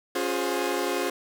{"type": "chord", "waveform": "sawtooth", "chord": "Db major seventh", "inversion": "none", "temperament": "equal with one note detuned", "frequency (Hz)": [277.2, 356.4, 415.3, 523.3], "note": ["Db4", "F4", "Ab4", "C5"], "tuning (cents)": [0, 35, 0, 0], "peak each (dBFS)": [-29, -25, -27, -28], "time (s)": [0.15, 1.1], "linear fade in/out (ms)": 5, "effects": []}